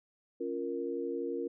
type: chord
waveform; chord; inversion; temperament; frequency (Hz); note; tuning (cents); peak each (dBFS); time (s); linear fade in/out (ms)
sine; Bb minor; first; equal; 277.2 / 349.2 / 466.2; Db4 / F4 / Bb4; 0 / 0 / 0; -39 / -37 / -36; 0.4-1.48; 10
effects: none